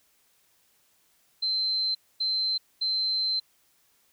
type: tone bursts at uneven times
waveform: sine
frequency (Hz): 4100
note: C8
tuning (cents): -36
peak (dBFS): -24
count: 3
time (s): 1.42-1.95 / 2.2-2.58 / 2.81-3.4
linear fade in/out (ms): 10
effects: white hiss -66 dBFS RMS until 4.12 s